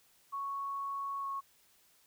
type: tone with pitch glide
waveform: sine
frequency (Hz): 1108.7 to 1099.8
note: C#6 to C#6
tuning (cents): 0 to -14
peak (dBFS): -35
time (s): 0.32-1.41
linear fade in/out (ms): 20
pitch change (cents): -14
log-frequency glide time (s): 1.2-1.26
effects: white hiss -67 dBFS RMS until 2.06 s